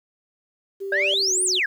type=tone with pitch glide; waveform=sine; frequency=392 to 370 Hz; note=G4 to F#4; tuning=0 to 0 cents; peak=-27 dBFS; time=0.8-1.6 s; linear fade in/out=20 ms; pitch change=-100 cents; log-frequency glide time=1.21-1.35 s
type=exponential two-way sweep; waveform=sine; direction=up then down; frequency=1555 to 9750 to 1555 Hz; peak=-18 dBFS; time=0.92-1.66 s; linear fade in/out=5 ms; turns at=1.44 s
type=tone; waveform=sine; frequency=585 Hz; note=D5; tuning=7 cents flat; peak=-24 dBFS; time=0.92-1.14 s; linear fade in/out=2 ms
effects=tanh soft clip ceiling -13 dBFS + 9-bit